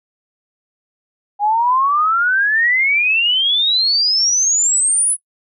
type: exponential sweep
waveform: sine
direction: up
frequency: 808 to 10340 Hz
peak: -12 dBFS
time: 1.39-5.17 s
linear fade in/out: 50 ms
effects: noise-tail reverb RT60 0.1 s tail -21 dB re dry